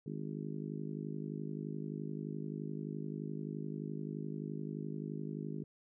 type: harmonic tone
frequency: 51.6 Hz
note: G#1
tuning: 10 cents flat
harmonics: 3 / 4 / 5 / 6 / 7 / 8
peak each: -42 / -44 / -46 / -48 / -49 / -50 dBFS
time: 0.06-5.64 s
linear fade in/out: 5 ms
effects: none